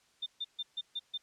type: tone bursts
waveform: sine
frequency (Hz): 3600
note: A7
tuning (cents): +39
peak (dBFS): -33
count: 6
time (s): 0.22-1.178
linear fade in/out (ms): 10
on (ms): 43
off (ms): 140
effects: white hiss -68 dBFS RMS until 1.22 s + low-pass 7000 Hz 12 dB/octave